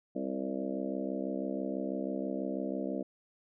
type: harmonic tone with a mistuned harmonic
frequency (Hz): 66.1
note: C2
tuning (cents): +18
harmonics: 3 / 4 / 5 / 6 / 7 / 8 / 9 / 10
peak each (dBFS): -39 / -37 / -39 / -49 / -42 / -44 / -41 / -47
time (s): 0.15-3.03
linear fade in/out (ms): 10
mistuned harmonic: 8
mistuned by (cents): +24
effects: none